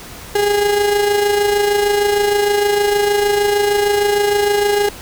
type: tone with amplitude modulation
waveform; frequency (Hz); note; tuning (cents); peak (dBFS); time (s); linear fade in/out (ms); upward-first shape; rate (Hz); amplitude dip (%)
35% pulse; 410; G#4; -22; -9; 0.35-4.89; 5; sine; 26.5; 45
effects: pink hiss -34 dBFS RMS until 5.01 s